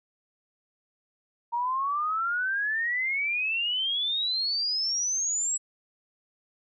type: exponential sweep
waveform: sine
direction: up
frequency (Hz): 932.3 to 7800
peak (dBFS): -25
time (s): 1.52-5.58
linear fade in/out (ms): 20
effects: none